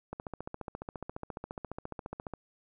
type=click train; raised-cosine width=1 ms; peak=-24 dBFS; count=33; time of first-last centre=0.13-2.337 s; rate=14.5 Hz; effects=none